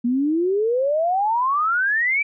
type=exponential sweep; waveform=sine; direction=up; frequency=233.1 to 2358 Hz; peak=-17 dBFS; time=0.04-2.23 s; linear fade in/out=10 ms; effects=none